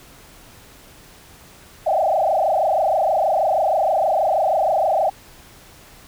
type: tone with frequency modulation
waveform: sine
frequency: 698.5 Hz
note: F5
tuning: in tune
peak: -15 dBFS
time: 1.86-5.1 s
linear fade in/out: 10 ms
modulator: 26.3 Hz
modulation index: 3.8
effects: pink hiss -46 dBFS RMS until 6.07 s